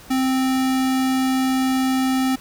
square tone, 261.6 Hz, C4, in tune, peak -18 dBFS, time 0.1-2.36 s, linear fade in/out 10 ms, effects pink hiss -44 dBFS RMS until 2.4 s

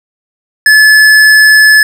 triangle tone with hard clipping, 1724 Hz, A6, 36 cents flat, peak -3 dBFS, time 0.66-1.83 s, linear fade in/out 2 ms, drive 17 dB, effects none

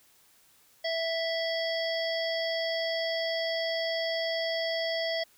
harmonic tone, 659.3 Hz, E5, in tune, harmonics 1 / 3 / 5 / 7 / 8, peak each -30 / -35 / -37 / -38 / -39 dBFS, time 0.84-5.24 s, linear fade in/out 10 ms, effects white hiss -62 dBFS RMS until 5.37 s

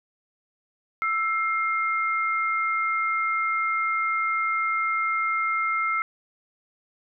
sine tone pair together, 1324.1 / 2120 Hz, E6 / C7, +7 / +22 cents, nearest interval minor sixth, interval 815 cents, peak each -24 / -26 dBFS, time 1.02-6.02 s, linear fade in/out 0 ms, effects none

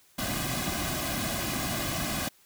pink noise with comb filter, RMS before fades -31 dBFS, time 0.18-2.29 s, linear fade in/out 10 ms, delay 2.2 ms, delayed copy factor -0.8, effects white hiss -61 dBFS RMS until 2.45 s

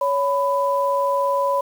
sine tone pair together, 559.5 / 997 Hz, C#5 / B5, +16 / +16 cents, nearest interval minor seventh, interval 1000 cents, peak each -20 dBFS, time 0.01-1.61 s, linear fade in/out 5 ms, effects 7-bit

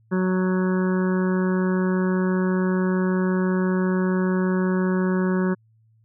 harmonic tone, 185.2 Hz, F#3, 2 cents sharp, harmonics 1 / 2 / 3 / 5 / 6 / 7 / 8 / 9, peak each -20 / -25 / -34 / -36 / -36 / -41 / -36 / -37 dBFS, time 0.11-5.55 s, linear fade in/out 20 ms, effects added 111 Hz sine -56 dBFS peak until 6.04 s

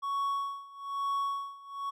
triangle tone with tremolo, 1114 Hz, C#6, 8 cents sharp, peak -26 dBFS, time 0.02-1.91 s, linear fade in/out 20 ms, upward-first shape sine, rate 1.1 Hz, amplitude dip 90%, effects none

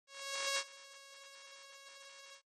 5% pulse tone with ADSR envelope, 551 Hz, C#5, 11 cents flat, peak -22 dBFS, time 0.07-2.42 s, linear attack 510 ms, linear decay 57 ms, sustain -21 dB, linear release 72 ms, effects noise-tail reverb RT60 0.1 s tail -22 dB re dry + AAC 32 kbps

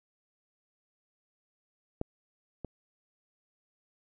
clicks, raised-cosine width 2 ms, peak -18 / -24 dBFS, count 2, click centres 2.014 / 2.647 s, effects none

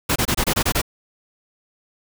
pink noise bursts, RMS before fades -19 dBFS, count 8, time 0.09-0.817 s, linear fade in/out 10 ms, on 69 ms, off 25 ms, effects none

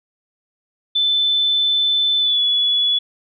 sine tone with pitch glide, 3520 to 3410 Hz, A7 to G#7, 0 to +45 cents, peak -14 dBFS, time 0.95-2.99 s, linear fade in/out 10 ms, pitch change -55 cents, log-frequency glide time 2.19-2.4 s, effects none

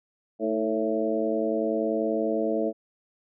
harmonic tone with a mistuned harmonic, 110.5 Hz, A2, 8 cents sharp, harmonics 2 / 3 / 4 / 5 / 6, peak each -31 / -29 / -29 / -30 / -30 dBFS, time 0.39-2.73 s, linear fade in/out 50 ms, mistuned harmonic 3, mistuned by -52 cents, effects none

